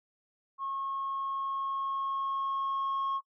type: tone with level ramp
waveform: sine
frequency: 1088 Hz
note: C#6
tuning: 33 cents flat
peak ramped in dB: -32 to -27 dBFS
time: 0.58-3.21 s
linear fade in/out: 50 ms
effects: noise-tail reverb RT60 0.1 s tail -21 dB re dry + tanh soft clip ceiling -27 dBFS